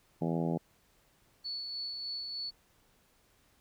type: harmonic tone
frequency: 83 Hz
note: E2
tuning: 12 cents sharp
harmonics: 2 / 3 / 4 / 5 / 6 / 7 / 8 / 9 / 10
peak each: -32 / -36 / -38 / -40 / -42 / -43 / -44 / -45 / -46 dBFS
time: 0.21-0.58 s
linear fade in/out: 10 ms
type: tone with tremolo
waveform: sine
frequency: 4435 Hz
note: C#8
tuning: in tune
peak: -35 dBFS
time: 1.44-2.51 s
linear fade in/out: 20 ms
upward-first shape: sine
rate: 3.3 Hz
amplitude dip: 30%
effects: pink hiss -68 dBFS RMS until 3.6 s